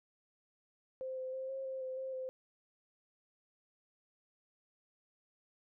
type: tone with pitch steps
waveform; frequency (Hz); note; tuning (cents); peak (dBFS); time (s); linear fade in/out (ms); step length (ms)
sine; 521 / 517 / 525 / 535 / 527 / 518 / 527 / 518; C5 / C5 / C5 / C5 / C5 / C5 / C5 / C5; -7 / -21 / +6 / +38 / +12 / -17 / +12 / -17; -38; 1.01-2.29; 0; 160
effects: none